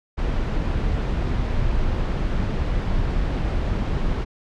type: noise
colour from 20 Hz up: brown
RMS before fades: -22 dBFS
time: 0.17-4.25 s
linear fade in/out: 20 ms
effects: low-pass 4000 Hz 12 dB/octave